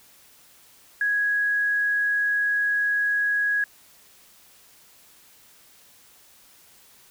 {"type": "tone", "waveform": "sine", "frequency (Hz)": 1662, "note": "G#6", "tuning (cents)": 1, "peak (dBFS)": -20, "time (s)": [1.01, 3.64], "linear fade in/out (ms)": 2, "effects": ["white hiss -54 dBFS RMS until 7.1 s"]}